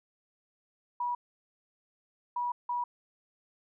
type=tone bursts at uneven times; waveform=sine; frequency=970 Hz; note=B5; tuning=31 cents flat; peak=-29 dBFS; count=3; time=1-1.15 / 2.36-2.52 / 2.69-2.84 s; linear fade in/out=5 ms; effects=none